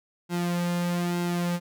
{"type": "tone with flanger", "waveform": "sawtooth", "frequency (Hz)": 174.61, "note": "F3", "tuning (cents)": 0, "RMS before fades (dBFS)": -27, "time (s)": [0.29, 1.6], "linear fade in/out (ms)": 50, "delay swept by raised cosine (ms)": [1.7, 3.1], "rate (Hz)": 1.1, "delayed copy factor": -0.6, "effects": []}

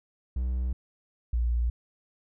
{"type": "tone pair in turn", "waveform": ["triangle", "sine"], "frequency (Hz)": [62.5, 58.99], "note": ["B1", "A#1"], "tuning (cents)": [21, 21], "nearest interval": "minor second", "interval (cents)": 100, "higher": "first", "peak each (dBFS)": [-24, -23], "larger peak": "second", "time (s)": [[0.36, 0.73], [1.33, 1.7]], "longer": "neither", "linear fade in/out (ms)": 5, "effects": []}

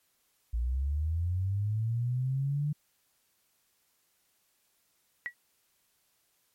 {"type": "linear sweep", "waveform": "sine", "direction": "up", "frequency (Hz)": [55.7, 150.1], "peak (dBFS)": -27, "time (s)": [0.53, 2.73], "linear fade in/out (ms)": 10}
{"type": "tone with exponential decay", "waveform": "sine", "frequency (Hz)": 1932, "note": "B6", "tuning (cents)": -39, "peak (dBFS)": -27, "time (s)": [5.26, 5.34], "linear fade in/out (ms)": 0, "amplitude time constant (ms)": 16}
{"effects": ["white hiss -72 dBFS RMS until 6.54 s", "MP3 64 kbps"]}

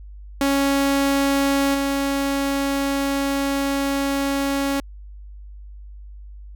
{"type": "tone with level steps", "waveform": "sawtooth", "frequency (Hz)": 277.2, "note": "C#4", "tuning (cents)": 0, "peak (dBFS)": [-13, -16], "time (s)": [0.41, 4.8], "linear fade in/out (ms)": 2, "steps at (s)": 1.74, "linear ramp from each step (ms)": 10, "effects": ["added 50 Hz sine -36 dBFS peak until 6.55 s"]}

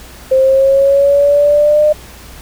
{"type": "linear sweep", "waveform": "sine", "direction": "up", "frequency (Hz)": [523.3, 607], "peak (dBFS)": -6, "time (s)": [0.31, 1.93], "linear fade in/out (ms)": 10, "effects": ["added 60 Hz sine -37 dBFS peak until 2.41 s", "pink hiss -36 dBFS RMS until 2.41 s"]}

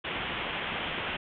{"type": "low-pass noise", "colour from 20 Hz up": "white", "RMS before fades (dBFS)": -34, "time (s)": [0.04, 1.17], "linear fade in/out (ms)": 10, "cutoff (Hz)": 3400, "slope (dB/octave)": 96, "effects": []}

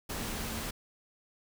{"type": "tone in noise", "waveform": "sine", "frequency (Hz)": 223.5, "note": "A3", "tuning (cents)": 27, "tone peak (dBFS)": -43, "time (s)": [0.21, 0.63], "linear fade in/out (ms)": 10, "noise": "pink", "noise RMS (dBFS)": -37, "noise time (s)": [0.09, 0.71], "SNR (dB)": -9, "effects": []}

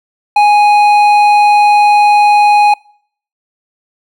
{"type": "tone with hard clipping", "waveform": "sine", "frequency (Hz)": 830, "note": "G#5", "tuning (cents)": -1, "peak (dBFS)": -6, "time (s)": [0.36, 2.74], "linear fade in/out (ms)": 5, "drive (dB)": 8, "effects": ["noise-tail reverb RT60 0.6 s tail -26 dB re dry"]}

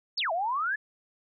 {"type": "exponential two-way sweep", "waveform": "sine", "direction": "down then up", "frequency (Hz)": [5588, 636, 1757], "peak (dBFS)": -26, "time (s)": [0.17, 0.76], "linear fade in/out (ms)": 10, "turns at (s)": 0.32, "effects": []}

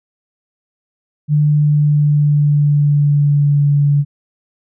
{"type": "tone with pitch glide", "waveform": "sine", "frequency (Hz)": [149, 143.92], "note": ["D3", "D3"], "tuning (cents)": [25, -35], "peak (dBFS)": -9, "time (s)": [1.28, 4.05], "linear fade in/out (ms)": 50, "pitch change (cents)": -60, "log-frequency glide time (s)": [1.45, 3.69], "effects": []}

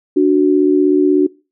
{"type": "tone pair together", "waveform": "sine", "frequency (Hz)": [293.7, 370], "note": ["D4", "F#4"], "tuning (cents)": [0, 0], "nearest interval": "major third", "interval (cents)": 400, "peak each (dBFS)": -11, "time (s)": [0.16, 1.27], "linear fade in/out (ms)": 10, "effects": ["noise-tail reverb RT60 0.3 s tail -22 dB re dry"]}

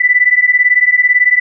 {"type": "beating tone pair", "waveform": "sine", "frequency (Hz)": [1975.5, 1993.5], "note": ["B6", "B6"], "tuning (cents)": [0, 16], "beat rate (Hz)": 18, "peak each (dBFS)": -10, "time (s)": [0, 1.4], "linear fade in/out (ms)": 10, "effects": []}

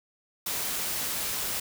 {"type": "noise", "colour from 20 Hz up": "white", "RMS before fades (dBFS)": -31, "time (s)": [0.46, 1.6], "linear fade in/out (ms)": 5, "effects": []}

